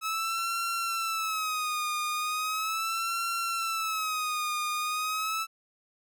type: tone with vibrato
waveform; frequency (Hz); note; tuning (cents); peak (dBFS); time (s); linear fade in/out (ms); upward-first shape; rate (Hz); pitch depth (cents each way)
sawtooth; 1290; E6; -38; -25; 0.01-5.47; 50; sine; 0.38; 97
effects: none